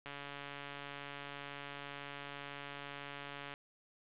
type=click train; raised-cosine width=0.3 ms; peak=-29 dBFS; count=495; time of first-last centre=0.06-3.539 s; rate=142 Hz; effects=resampled to 8000 Hz + 10-bit